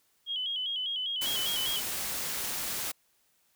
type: tone with vibrato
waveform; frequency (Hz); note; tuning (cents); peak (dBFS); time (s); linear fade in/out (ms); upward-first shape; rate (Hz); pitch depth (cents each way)
sine; 3136; G7; 0; -30; 0.26-1.82; 50; square; 5; 68
type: noise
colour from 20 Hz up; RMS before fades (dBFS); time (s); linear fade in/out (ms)
white; -34; 1.21-2.92; 10
effects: white hiss -70 dBFS RMS until 3.55 s